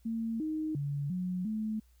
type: tone with pitch steps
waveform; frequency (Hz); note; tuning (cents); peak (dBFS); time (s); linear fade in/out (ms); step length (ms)
sine; 226.6 / 311.4 / 142.7 / 182 / 216.9; A#3 / D#4 / D3 / F#3 / A3; -49 / +2 / -49 / -28 / -25; -31; 0.05-1.8; 10; 350
effects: added 60 Hz sine -60 dBFS peak until 2 s + white hiss -72 dBFS RMS until 2 s